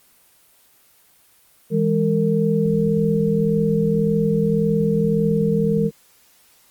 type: tone cluster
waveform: sine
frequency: 162.5 / 204.3 / 456.4 Hz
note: E3 / G#3 / A#4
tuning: -24 / -28 / -37 cents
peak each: -20 dBFS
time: 1.7-5.91 s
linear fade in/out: 50 ms
effects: white hiss -55 dBFS RMS until 6.7 s + Opus 24 kbps